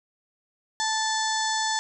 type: harmonic tone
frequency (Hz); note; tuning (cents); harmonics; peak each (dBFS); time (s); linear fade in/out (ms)
877; A5; -6; 1 / 2 / 4 / 5 / 6 / 7 / 8 / 9; -27 / -30 / -33 / -34 / -35 / -35 / -36 / -37; 0.8-1.79; 0
effects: none